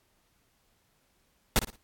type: noise with echo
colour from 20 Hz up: pink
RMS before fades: -22 dBFS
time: 1.56-1.59 s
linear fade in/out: 0 ms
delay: 56 ms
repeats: 3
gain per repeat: -11 dB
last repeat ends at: 1.758 s
effects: pink hiss -70 dBFS RMS until 1.83 s + AAC 64 kbps